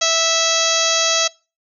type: harmonic tone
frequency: 656 Hz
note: E5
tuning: 9 cents flat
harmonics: 1 / 2 / 3 / 4 / 5 / 6 / 7 / 8 / 9 / 10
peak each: -22 / -24 / -27 / -25 / -23 / -23 / -25 / -25 / -23 / -22 dBFS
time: 0.01-1.28 s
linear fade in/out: 10 ms
effects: noise-tail reverb RT60 0.3 s tail -23 dB re dry